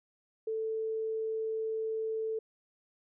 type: tone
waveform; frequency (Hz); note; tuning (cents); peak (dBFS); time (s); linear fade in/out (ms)
sine; 442.1; A4; +8; -31; 0.47-2.39; 5
effects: none